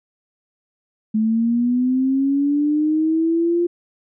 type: linear sweep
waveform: sine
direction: up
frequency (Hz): 215 to 349.2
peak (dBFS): -15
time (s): 1.14-3.67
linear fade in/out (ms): 10
effects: none